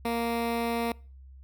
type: tone with notch filter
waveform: 15% pulse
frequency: 233.1 Hz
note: A#3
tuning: in tune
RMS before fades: -29 dBFS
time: 0.05-0.92 s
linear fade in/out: 2 ms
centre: 6700 Hz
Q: 1.2
effects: noise-tail reverb RT60 0.4 s tail -25 dB re dry + added 66 Hz sine -46 dBFS peak until 1.43 s